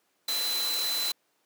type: tone in noise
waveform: sine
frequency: 4031 Hz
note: B7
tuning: 35 cents sharp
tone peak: -28 dBFS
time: 0.28-1.12 s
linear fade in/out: 5 ms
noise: white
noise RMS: -33 dBFS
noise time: 0.28-1.12 s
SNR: +2 dB
effects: pink hiss -71 dBFS RMS until 1.45 s + high-pass 300 Hz 12 dB/octave